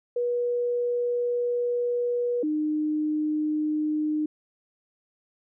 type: tone pair in turn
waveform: sine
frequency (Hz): 484.1 / 305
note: B4 / D#4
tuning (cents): -35 / -34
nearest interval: minor sixth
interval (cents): 799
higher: first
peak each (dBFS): -23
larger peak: neither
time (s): 0.16-2.43 / 2.43-4.26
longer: first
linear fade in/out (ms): 5
effects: none